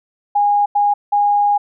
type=tone bursts at uneven times; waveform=sine; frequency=820 Hz; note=G#5; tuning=22 cents flat; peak=-11 dBFS; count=3; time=0.35-0.66 / 0.75-0.94 / 1.12-1.58 s; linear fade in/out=10 ms; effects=none